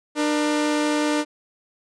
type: tone pair together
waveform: sawtooth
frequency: 299.1 / 474.8 Hz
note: D4 / A#4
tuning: +32 / +32 cents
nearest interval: minor sixth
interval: 800 cents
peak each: -16 / -25 dBFS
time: 0.15-1.25 s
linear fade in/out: 50 ms
effects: resampled to 22050 Hz

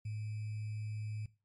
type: tone with sample-and-hold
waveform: sine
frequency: 107.2 Hz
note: A2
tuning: 45 cents flat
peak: -37 dBFS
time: 0.05-1.26 s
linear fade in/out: 5 ms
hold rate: 2450 Hz
effects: noise-tail reverb RT60 0.3 s tail -18 dB re dry + MP3 48 kbps

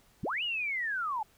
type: linear two-way sweep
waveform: sine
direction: up then down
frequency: 59.3 to 2960 to 818 Hz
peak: -30 dBFS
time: 0.23-1.23 s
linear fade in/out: 5 ms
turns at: 0.43 s
effects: pink hiss -64 dBFS RMS until 1.37 s

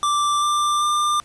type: tone with pitch steps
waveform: square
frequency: 1174.7 / 1184.9 / 1195.2 Hz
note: D6 / D6 / D6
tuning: 0 / +15 / +30 cents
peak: -18 dBFS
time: 0.03-1.2 s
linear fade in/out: 0 ms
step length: 390 ms
effects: pink hiss -50 dBFS RMS until 1.24 s + resampled to 24000 Hz

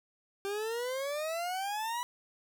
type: exponential sweep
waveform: 40% pulse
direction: up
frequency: 392 to 987.8 Hz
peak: -32 dBFS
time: 0.45-2.03 s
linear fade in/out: 0 ms
effects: none

